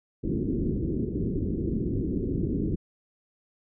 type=low-pass noise; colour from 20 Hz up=white; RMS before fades=-28 dBFS; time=0.23-2.76 s; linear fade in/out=10 ms; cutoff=380 Hz; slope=48 dB/octave; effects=none